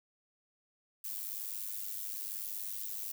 violet noise with amplitude modulation, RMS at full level -37 dBFS, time 1.04-3.12 s, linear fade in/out 5 ms, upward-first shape sine, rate 101 Hz, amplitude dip 70%, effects none

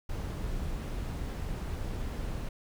brown noise, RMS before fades -35 dBFS, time 0.09-2.49 s, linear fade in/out 5 ms, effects none

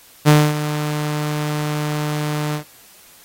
sawtooth tone with ADSR envelope, 150 Hz, D3, 37 cents sharp, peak -3 dBFS, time 0.25-2.64 s, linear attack 34 ms, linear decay 250 ms, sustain -13 dB, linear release 98 ms, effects white hiss -47 dBFS RMS until 3.24 s + AAC 48 kbps

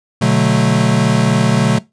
square chord, B minor seventh, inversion none, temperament equal, 123.47 / 146.83 / 185 / 220 Hz, B2 / D3 / F#3 / A3, 0 / 0 / 0 / 0 cents, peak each -17 dBFS, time 0.21-1.79 s, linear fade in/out 10 ms, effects noise-tail reverb RT60 0.2 s tail -20 dB re dry + resampled to 22050 Hz

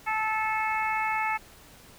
harmonic tone, 436.3 Hz, A4, 15 cents flat, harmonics 2 / 3 / 4 / 5 / 6, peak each -28 / -33 / -35 / -31 / -37 dBFS, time 0.06-1.38 s, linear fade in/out 20 ms, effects pink hiss -52 dBFS RMS until 1.98 s

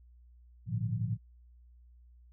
sine tone cluster, 106.1 / 116.8 / 150.4 / 176.1 Hz, G#2 / A#2 / D3 / F3, +38 / +4 / +42 / +15 cents, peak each -35 / -33 / -40 / -39 dBFS, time 0.66-1.18 s, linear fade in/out 50 ms, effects added 60 Hz sine -55 dBFS peak until 2.32 s

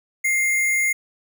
sine tone with sample-and-hold, 2107 Hz, C7, 12 cents sharp, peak -17 dBFS, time 0.24-0.93 s, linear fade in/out 10 ms, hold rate 8820 Hz, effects none

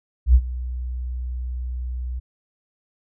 sine tone with ADSR envelope, 62 Hz, B1, 7 cents sharp, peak -7 dBFS, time 0.26-2.2 s, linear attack 86 ms, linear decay 57 ms, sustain -18 dB, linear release 16 ms, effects none

